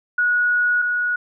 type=tone pair in turn; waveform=sine; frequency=1458 / 1458 Hz; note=F#6 / F#6; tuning=-26 / -26 cents; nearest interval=unison; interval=0 cents; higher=neither; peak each=-15 / -18 dBFS; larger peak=first; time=0.18-0.82 / 0.82-1.16 s; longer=first; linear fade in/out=5 ms; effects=none